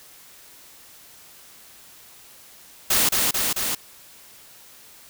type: noise with echo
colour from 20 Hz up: white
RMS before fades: -19 dBFS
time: 2.9-3.09 s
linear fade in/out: 5 ms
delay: 220 ms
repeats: 3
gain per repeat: -2 dB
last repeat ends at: 3.75 s
effects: white hiss -48 dBFS RMS until 5.09 s